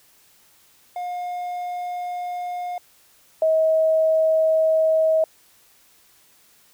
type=tone pair in turn; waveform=triangle / sine; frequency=714 / 637.4 Hz; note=F5 / D#5; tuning=+38 / +42 cents; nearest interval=major second; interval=196 cents; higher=first; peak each=-24 / -15 dBFS; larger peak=second; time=0.96-2.78 / 3.42-5.24 s; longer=neither; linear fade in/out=2 ms; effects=white hiss -56 dBFS RMS until 6.73 s